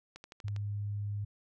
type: click train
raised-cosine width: 0.2 ms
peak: -30 dBFS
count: 6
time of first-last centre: 0.16-0.563 s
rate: 12.4 Hz
type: tone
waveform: sine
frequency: 102.6 Hz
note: G#2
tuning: 21 cents flat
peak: -33 dBFS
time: 0.44-1.25 s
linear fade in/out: 10 ms
effects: none